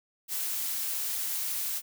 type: noise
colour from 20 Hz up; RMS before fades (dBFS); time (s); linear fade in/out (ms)
blue; -32; 0.28-1.82; 50
effects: none